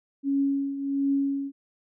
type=tone with tremolo; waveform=sine; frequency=277.2 Hz; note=C#4; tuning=in tune; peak=-20 dBFS; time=0.23-1.52 s; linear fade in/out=50 ms; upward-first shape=triangle; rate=1.4 Hz; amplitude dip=70%; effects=none